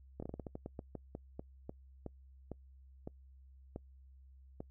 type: slowing click train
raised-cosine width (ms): 2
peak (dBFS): -29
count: 19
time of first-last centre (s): 0.2-4.605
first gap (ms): 25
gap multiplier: 1.23
effects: noise-tail reverb RT60 0.1 s tail -26 dB re dry + added 66 Hz sine -56 dBFS peak until 4.7 s